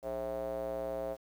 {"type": "tone with band-pass filter", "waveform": "square", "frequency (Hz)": 59.4, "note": "A#1", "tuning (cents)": 33, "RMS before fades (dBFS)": -37, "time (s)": [0.02, 1.17], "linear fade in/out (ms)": 50, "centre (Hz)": 590, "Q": 8.8, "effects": ["10-bit"]}